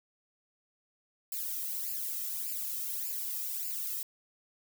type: noise with flanger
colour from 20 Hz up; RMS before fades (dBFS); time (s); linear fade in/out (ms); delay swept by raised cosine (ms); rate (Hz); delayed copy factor
violet; -36; 1.32-4.03; 2; 0.41 to 1.61; 1.7; +0.9
effects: none